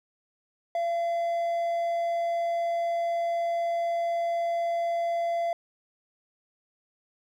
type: tone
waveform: triangle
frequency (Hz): 681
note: F5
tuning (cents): -44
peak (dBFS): -23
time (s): 0.75-5.53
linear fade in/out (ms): 2
effects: none